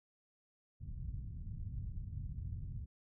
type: low-pass noise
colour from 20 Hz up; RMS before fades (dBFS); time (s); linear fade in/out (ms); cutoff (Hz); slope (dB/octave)
white; -43; 0.8-2.86; 10; 120; 24
effects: none